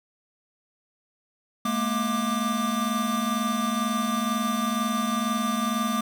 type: tone cluster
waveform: square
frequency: 213.7 / 235.8 / 1185 Hz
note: G#3 / A#3 / D6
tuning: +50 / +20 / +15 cents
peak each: -29 dBFS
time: 1.65-6.01 s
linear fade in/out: 5 ms
effects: none